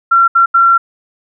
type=tone bursts at uneven times; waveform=sine; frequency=1364 Hz; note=F6; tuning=41 cents flat; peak=-5 dBFS; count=3; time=0.11-0.28 / 0.35-0.46 / 0.54-0.78 s; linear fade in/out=10 ms; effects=none